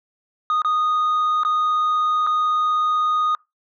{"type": "tone with dropouts", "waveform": "sine", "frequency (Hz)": 1238, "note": "D#6", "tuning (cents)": -9, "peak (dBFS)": -14, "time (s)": [0.5, 3.35], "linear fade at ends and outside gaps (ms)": 1, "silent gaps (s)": [[0.619, 0.647], [1.434, 1.449], [2.266, 2.271]], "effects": ["noise-tail reverb RT60 0.2 s tail -25 dB re dry", "tanh soft clip ceiling -16 dBFS"]}